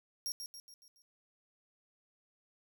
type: tone with echo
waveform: sawtooth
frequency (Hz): 5588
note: F8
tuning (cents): 0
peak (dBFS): -33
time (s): 0.26-0.32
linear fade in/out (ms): 0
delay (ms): 140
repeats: 5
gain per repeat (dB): -6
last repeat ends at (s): 1.02
effects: none